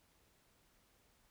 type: silence
effects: pink hiss -72 dBFS RMS until 1.3 s